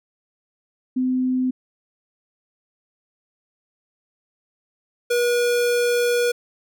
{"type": "tone pair in turn", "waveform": ["sine", "square"], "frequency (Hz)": [255.7, 482.1], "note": ["C4", "B4"], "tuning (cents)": [-40, -42], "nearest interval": "major seventh", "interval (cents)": 1098, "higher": "second", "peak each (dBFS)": -18, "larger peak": "neither", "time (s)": [[0.96, 1.51], [5.1, 6.32]], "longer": "second", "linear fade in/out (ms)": 10, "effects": []}